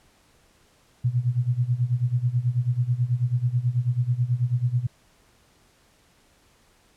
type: tone with tremolo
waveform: sine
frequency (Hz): 122.6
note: B2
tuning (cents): -12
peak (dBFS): -17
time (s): 1.04-4.87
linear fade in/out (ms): 10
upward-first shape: sine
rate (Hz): 9.2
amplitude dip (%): 85
effects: pink hiss -60 dBFS RMS until 6.96 s + low-pass 11000 Hz 12 dB/octave